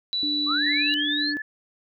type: tone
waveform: sine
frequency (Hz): 3951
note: B7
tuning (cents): 0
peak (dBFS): -23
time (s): 0.13-0.94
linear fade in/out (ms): 0
type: tone with pitch glide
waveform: sine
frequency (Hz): 293.7 to 295.6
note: D4 to D4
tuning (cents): 0 to +11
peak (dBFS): -28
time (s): 0.23-1.37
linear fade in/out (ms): 0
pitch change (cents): +11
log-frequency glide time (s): 0.85-0.99
type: linear sweep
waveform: sine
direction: up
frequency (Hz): 1090 to 4435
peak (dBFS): -24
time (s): 0.46-1.34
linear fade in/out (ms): 50
type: tone with tremolo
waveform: sine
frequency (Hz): 1731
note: A6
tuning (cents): -29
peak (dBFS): -26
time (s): 0.66-1.42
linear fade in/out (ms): 5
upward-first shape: sine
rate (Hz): 9.3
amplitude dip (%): 35
effects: none